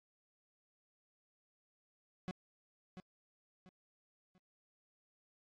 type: tone with echo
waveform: 40% pulse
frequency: 184.4 Hz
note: F#3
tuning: 6 cents flat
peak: -38 dBFS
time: 2.28-2.31 s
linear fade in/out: 0 ms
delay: 690 ms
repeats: 3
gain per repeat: -9 dB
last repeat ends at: 4.38 s
effects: low-pass 5000 Hz 12 dB/octave + AAC 48 kbps